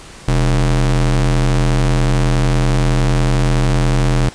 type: ring-modulated tone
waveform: square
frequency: 82.41 Hz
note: E2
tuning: in tune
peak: -9 dBFS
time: 0.28-4.29 s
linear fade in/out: 0 ms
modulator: 45.4 Hz
effects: pink hiss -37 dBFS RMS until 4.34 s + resampled to 22050 Hz

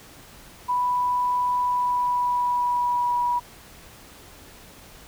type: tone with pitch glide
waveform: sine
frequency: 987.8 to 970.8 Hz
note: B5 to B5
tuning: 0 to -30 cents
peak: -20 dBFS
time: 0.68-3.4 s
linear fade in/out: 20 ms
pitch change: -30 cents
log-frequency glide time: 1.63-3.2 s
effects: pink hiss -47 dBFS RMS until 5.07 s

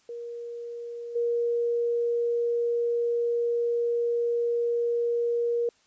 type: tone with level steps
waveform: sine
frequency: 472.5 Hz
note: A#4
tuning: 23 cents sharp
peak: -34 / -23 dBFS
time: 0.09-5.69 s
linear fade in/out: 2 ms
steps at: 1.15 s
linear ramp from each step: 10 ms
effects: white hiss -64 dBFS RMS until 5.86 s + resampled to 16000 Hz

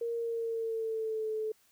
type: tone with pitch glide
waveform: sine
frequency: 466.2 to 435 Hz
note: A#4 to A4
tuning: 0 to -20 cents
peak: -31 dBFS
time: 0.01-1.52 s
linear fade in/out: 5 ms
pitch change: -120 cents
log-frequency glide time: 0.15-1.3 s
effects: white hiss -67 dBFS RMS until 1.71 s

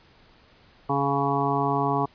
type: harmonic tone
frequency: 140 Hz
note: C#3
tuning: 18 cents sharp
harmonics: 1 / 2 / 3 / 5 / 6 / 7 / 8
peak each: -29 / -29 / -29 / -29 / -29 / -29 / -29 dBFS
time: 0.89-2.06 s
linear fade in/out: 10 ms
effects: pink hiss -56 dBFS RMS until 2.14 s + resampled to 11025 Hz

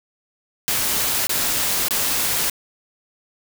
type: noise bursts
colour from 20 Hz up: white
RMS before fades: -21 dBFS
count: 3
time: 0.68-2.498 s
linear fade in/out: 0 ms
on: 590 ms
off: 24 ms
effects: none

